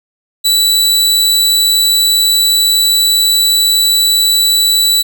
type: tone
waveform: sawtooth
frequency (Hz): 3951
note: B7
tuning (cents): 0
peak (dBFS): -5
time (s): 0.44-5.03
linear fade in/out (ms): 20
effects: none